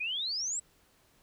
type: exponential sweep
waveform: sine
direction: up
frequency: 2387 to 8010 Hz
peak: -31 dBFS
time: 0-0.6 s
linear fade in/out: 10 ms
effects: pink hiss -66 dBFS RMS until 1.22 s